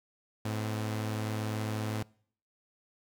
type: tone pair together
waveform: sawtooth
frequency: 107.8 / 256.4 Hz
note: A2 / C4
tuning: -35 / -35 cents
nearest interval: octave + minor third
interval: 1500 cents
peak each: -28 / -37 dBFS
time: 0.45-2.03 s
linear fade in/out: 5 ms
effects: noise-tail reverb RT60 0.6 s tail -25 dB re dry